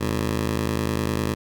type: ring-modulated tone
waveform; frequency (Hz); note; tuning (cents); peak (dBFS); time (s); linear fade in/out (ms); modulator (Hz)
15% pulse; 110; A2; 0; -13; 0-1.35; 20; 24.9
effects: none